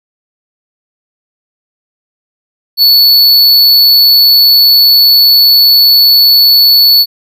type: tone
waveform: square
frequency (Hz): 4435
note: C#8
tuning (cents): 0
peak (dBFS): -3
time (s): 2.77-7.06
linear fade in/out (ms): 50
effects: none